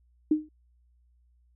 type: tone with exponential decay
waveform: sine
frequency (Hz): 307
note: D#4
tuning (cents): -23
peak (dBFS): -16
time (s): 0.31-0.49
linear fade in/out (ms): 5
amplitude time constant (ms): 39
effects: added 60 Hz sine -61 dBFS peak until 1.55 s